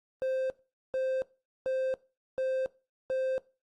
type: tone bursts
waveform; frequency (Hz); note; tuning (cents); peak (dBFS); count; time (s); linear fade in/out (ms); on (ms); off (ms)
triangle; 523; C5; -1; -26; 5; 0.22-3.38; 0; 280; 440
effects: noise-tail reverb RT60 0.3 s tail -20 dB re dry + Opus 32 kbps